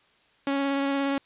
sawtooth tone with vibrato, 277.2 Hz, C#4, in tune, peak -20 dBFS, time 0.47-1.18 s, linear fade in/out 2 ms, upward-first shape sine, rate 17 Hz, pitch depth 12 cents each way, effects white hiss -62 dBFS RMS until 1.25 s + resampled to 8000 Hz

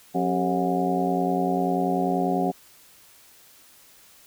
harmonic tone with a mistuned harmonic, 90.2 Hz, F#2, 44 cents flat, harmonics 2 / 3 / 4 / 5 / 6 / 7 / 8 / 9, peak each -27 / -27 / -28 / -38 / -33 / -37 / -26 / -37 dBFS, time 0.14-2.52 s, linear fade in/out 20 ms, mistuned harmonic 4, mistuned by +130 cents, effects white hiss -53 dBFS RMS until 4.26 s

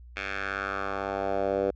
10% pulse tone with band-pass filter sweep, 98 Hz, G2, in tune, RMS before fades -30 dBFS, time 0.16-1.71 s, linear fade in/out 10 ms, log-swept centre 2200 to 490 Hz, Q 2.5, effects added 60 Hz sine -45 dBFS peak until 1.75 s + resampled to 16000 Hz

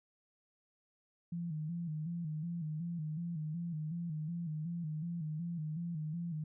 sine tone with vibrato, 162.3 Hz, E3, 27 cents flat, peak -36 dBFS, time 1.32-6.44 s, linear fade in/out 5 ms, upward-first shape square, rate 2.7 Hz, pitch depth 91 cents each way, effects none

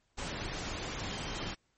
sine tone in noise, 3136 Hz, G7, in tune, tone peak -48 dBFS, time 1.09-1.53 s, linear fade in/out 20 ms, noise pink, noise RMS -38 dBFS, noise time 0.17-1.55 s, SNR -13 dB, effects pink hiss -75 dBFS RMS until 1.77 s + MP3 32 kbps

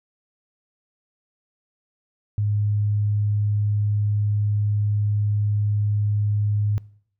sine tone, 104 Hz, G#2, 3 cents sharp, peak -19 dBFS, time 2.38-6.78 s, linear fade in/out 0 ms, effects noise-tail reverb RT60 0.6 s tail -22 dB re dry

